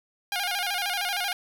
10% pulse tone with vibrato, 760 Hz, F#5, 46 cents sharp, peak -18 dBFS, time 0.32-1.33 s, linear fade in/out 2 ms, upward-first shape square, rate 13 Hz, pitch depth 100 cents each way, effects 8-bit

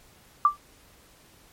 sine tone with exponential decay, 1174.7 Hz, D6, in tune, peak -11 dBFS, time 0.45-0.57 s, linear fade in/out 2 ms, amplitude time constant 25 ms, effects pink hiss -56 dBFS RMS until 1.52 s + MP3 64 kbps

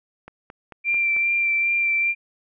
click train, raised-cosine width 0.5 ms, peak -24 dBFS, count 5, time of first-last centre 0.28-1.165 s, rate 4.52 Hz
sine tone with vibrato, 2361 Hz, D7, 9 cents sharp, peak -18 dBFS, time 0.84-2.15 s, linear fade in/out 50 ms, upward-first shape sine, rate 2.5 Hz, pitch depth 16 cents each way
effects none

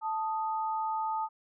sine tone pair together, 880 / 1244.5 Hz, A5 / D#6, 0 / 0 cents, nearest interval tritone, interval 600 cents, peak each -30 / -36 dBFS, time 0.01-1.29 s, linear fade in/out 50 ms, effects none

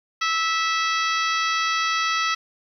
harmonic tone, 654 Hz, E5, 14 cents flat, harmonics 2 / 3 / 4 / 5 / 6 / 7 / 8 / 9, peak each -23 / -27 / -29 / -31 / -33 / -34 / -35 / -36 dBFS, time 0.21-2.35 s, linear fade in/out 10 ms, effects 9-bit

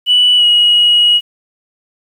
sine tone with pitch glide, 2960 to 2902 Hz, F#7 to F#7, 0 to -34 cents, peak -5 dBFS, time 0.06-1.21 s, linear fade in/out 50 ms, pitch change -34 cents, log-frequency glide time 0.37-0.43 s, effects tanh soft clip ceiling -2 dBFS + 7-bit

